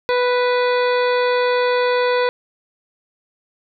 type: harmonic tone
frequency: 493.9 Hz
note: B4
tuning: in tune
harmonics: 1 / 2 / 3 / 4 / 5 / 7 / 8 / 9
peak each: -16 / -22 / -26 / -28 / -30 / -33 / -34 / -35 dBFS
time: 0.09-2.29 s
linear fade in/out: 0 ms
effects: none